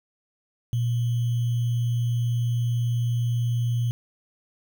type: tone with sample-and-hold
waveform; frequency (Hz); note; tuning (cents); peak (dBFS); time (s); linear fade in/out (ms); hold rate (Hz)
sine; 119.1; A#2; +38; -21; 0.73-3.91; 0; 3150
effects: none